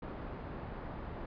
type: low-pass noise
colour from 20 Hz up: pink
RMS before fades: -43 dBFS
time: 0.02-1.26 s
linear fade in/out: 5 ms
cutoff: 1200 Hz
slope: 12 dB/octave
effects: resampled to 11025 Hz